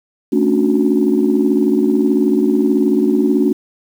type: chord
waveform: sine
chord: D major seventh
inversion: second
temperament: just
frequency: 220.2 / 275.3 / 293.7 / 367.1 Hz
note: A3 / C#4 / D4 / F#4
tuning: +2 / -12 / 0 / -14 cents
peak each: -16 dBFS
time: 0.32-3.53 s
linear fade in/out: 10 ms
effects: tanh soft clip ceiling -2 dBFS + 7-bit